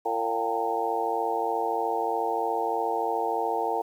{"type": "harmonic tone with a mistuned harmonic", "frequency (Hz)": 113.8, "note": "A#2", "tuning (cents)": -41, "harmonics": [3, 4, 5, 6, 7, 8], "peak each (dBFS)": [-36, -30, -38, -31, -30, -31], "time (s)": [0.05, 3.82], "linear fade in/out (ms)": 10, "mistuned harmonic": 6, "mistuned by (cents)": 76, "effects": ["9-bit"]}